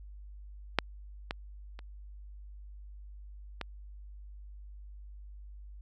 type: clicks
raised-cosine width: 0.3 ms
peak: -7 / -17 / -30 / -19 dBFS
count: 4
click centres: 0.787 / 1.309 / 1.791 / 3.613 s
effects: added 50 Hz sine -45 dBFS peak until 5.81 s